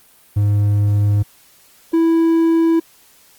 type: tone pair in turn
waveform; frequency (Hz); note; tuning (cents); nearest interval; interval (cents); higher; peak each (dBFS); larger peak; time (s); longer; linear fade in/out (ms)
triangle; 102.8 / 329.2; G#2 / E4; -17 / -2; octave + minor sixth; 2015; second; -10 / -9; second; 0.36-1.23 / 1.93-2.8; neither; 10
effects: white hiss -50 dBFS RMS until 3.38 s + Opus 32 kbps